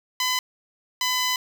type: tone pair in turn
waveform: 10% pulse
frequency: 1010 / 1006.2 Hz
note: B5 / B5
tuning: +39 / +32 cents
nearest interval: unison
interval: 7 cents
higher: first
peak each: -13 dBFS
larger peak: neither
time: 0.2-0.39 / 1.01-1.36 s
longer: second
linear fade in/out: 2 ms
effects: none